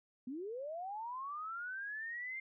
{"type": "linear sweep", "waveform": "sine", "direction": "up", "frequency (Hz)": [237.1, 2118], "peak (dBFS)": -40, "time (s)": [0.27, 2.4], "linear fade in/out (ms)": 5, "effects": []}